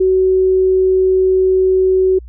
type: tone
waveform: sine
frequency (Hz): 375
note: F#4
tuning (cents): +23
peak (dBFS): -9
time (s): 0-2.19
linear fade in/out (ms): 10
effects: added 60 Hz sine -31 dBFS peak until 2.28 s